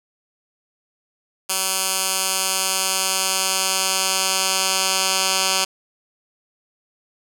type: tone with band-pass filter sweep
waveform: 10% pulse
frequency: 190 Hz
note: F#3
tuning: 46 cents sharp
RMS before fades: -21 dBFS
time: 1.49-5.65 s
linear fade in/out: 10 ms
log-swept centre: 9500 to 6000 Hz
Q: 0.83
effects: none